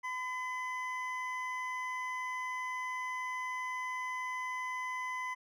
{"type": "tone pair together", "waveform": "triangle", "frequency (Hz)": [1013, 2023], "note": ["B5", "B6"], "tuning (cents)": [44, 41], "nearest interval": "octave", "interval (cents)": 1197, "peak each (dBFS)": [-36, -37], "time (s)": [0.03, 5.35], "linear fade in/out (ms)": 20, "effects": []}